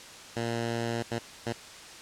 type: tone bursts at uneven times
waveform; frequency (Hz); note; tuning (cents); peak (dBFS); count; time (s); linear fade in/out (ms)
10% pulse; 116.54; A#2; 0; -21; 3; 0.36-1.03 / 1.11-1.19 / 1.46-1.53; 10
effects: white hiss -46 dBFS RMS until 2.01 s + low-pass 7000 Hz 12 dB/octave